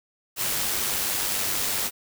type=noise with amplitude modulation; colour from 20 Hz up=white; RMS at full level=-25 dBFS; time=0.36-1.91 s; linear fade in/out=50 ms; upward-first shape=sine; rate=99 Hz; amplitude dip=30%; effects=none